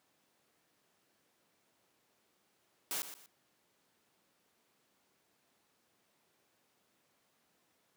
white noise with echo, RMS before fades -37 dBFS, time 2.91-3.02 s, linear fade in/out 0 ms, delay 120 ms, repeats 2, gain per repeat -11 dB, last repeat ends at 3.26 s, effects pink hiss -74 dBFS RMS until 7.96 s + high-pass 200 Hz 12 dB/octave

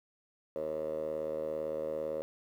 10% pulse tone with band-pass filter, 77.78 Hz, D#2, in tune, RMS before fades -36 dBFS, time 0.56-2.22 s, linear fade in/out 0 ms, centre 540 Hz, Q 8, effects 11-bit

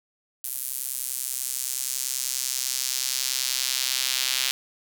sawtooth tone with high-pass filter sweep, 130.4 Hz, C3, 5 cents flat, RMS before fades -28 dBFS, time 0.44-4.51 s, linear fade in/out 0 ms, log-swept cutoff 11000 to 3400 Hz, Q 1.2, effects none

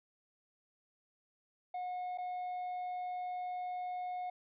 triangle tone with dropouts, 725 Hz, F#5, 35 cents flat, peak -35 dBFS, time 1.74-4.3 s, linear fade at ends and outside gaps 5 ms, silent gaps 2.176-2.183 s, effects resampled to 8000 Hz

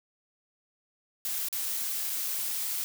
blue noise with dropouts, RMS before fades -32 dBFS, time 1.25-2.84 s, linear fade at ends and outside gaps 0 ms, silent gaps 1.485-1.527 / 2.097-2.101 s, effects none

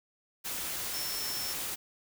sine tone in noise, 5400 Hz, E8, 41 cents sharp, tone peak -37 dBFS, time 0.93-1.54 s, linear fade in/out 20 ms, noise white, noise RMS -36 dBFS, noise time 0.44-1.76 s, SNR -4 dB, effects none

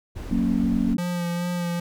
brown noise, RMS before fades -32 dBFS, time 0.15-0.95 s, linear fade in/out 20 ms
sine chord, F# major, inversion none, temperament equal, 185 / 233.1 / 277.2 Hz, F#3 / A#3 / C#4, 0 / 0 / 0 cents, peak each -25 / -22 / -26 dBFS, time 0.31-0.97 s, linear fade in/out 5 ms
square tone with vibrato, 174.61 Hz, F3, in tune, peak -25 dBFS, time 0.98-1.8 s, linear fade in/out 5 ms, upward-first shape sine, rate 2.4 Hz, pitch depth 22 cents each way
effects none

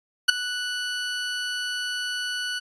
20% pulse tone with ADSR envelope, 1480 Hz, F#6, in tune, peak -5 dBFS, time 0.28-2.6 s, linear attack 14 ms, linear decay 8 ms, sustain -17 dB, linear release 21 ms, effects resampled to 22050 Hz

